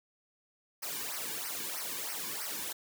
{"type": "noise with flanger", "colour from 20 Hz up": "white", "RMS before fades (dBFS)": -38, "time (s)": [0.82, 2.73], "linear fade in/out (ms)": 10, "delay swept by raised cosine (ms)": [0.27, 1.57], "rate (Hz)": 3.1, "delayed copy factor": -1, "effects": []}